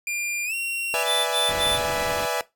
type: tone with pitch glide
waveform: 45% pulse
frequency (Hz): 2400 to 2741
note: D7 to F7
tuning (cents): +37 to -33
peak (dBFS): -25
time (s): 0.07-1.03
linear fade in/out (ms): 2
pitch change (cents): +230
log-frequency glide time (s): 0.45-0.54
type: chord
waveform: sawtooth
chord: E dominant seventh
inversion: second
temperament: equal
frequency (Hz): 493.9 / 587.3 / 659.3 / 830.6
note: B4 / D5 / E5 / G#5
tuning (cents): 0 / 0 / 0 / 0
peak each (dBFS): -25 / -26 / -24 / -25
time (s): 0.94-2.41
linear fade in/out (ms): 0
type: tone bursts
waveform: square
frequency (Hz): 3520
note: A7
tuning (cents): 0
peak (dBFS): -21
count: 3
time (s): 1.05-1.798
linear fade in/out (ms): 50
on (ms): 220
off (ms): 44
type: low-pass noise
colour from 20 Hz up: pink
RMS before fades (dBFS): -34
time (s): 1.48-2.26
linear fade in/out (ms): 10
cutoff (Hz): 4000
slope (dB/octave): 24
effects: noise-tail reverb RT60 0.2 s tail -19 dB re dry